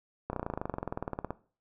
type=slowing click train; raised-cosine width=1 ms; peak=-19 dBFS; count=24; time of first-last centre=0.3-1.306 s; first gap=31 ms; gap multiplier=1.03; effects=noise-tail reverb RT60 0.4 s tail -18 dB re dry